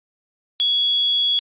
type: tone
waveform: sine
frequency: 3358 Hz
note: G#7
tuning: 18 cents sharp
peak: -15 dBFS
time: 0.6-1.39 s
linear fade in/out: 0 ms
effects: resampled to 8000 Hz